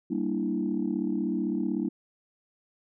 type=chord; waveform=sine; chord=E half-diminished seventh; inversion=first; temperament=equal; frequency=196 / 233.1 / 293.7 / 329.6 Hz; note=G3 / Bb3 / D4 / E4; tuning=0 / 0 / 0 / 0 cents; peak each=-31 dBFS; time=0.1-1.89 s; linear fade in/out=10 ms; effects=tanh soft clip ceiling -17 dBFS